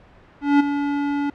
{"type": "tone with ADSR envelope", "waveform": "square", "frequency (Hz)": 285.9, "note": "D4", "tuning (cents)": -46, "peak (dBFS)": -11, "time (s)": [0.41, 1.3], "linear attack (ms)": 190, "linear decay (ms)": 12, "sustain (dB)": -10, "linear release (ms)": 4, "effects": ["pink hiss -49 dBFS RMS until 1.34 s", "low-pass 2000 Hz 12 dB/octave"]}